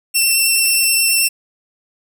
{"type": "tone with vibrato", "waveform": "10% pulse", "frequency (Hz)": 2698, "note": "E7", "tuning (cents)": 40, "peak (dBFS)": -4, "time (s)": [0.14, 1.29], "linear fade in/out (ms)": 20, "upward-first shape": "sine", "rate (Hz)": 9.4, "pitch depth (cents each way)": 9, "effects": []}